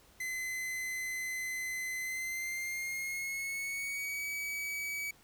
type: tone with pitch glide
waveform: 45% pulse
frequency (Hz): 2040 to 2277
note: C7 to C#7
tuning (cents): -44 to +46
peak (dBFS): -35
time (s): 0.2-5.11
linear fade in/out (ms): 5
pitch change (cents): +190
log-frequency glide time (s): 2-4.26
effects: pink hiss -62 dBFS RMS until 5.23 s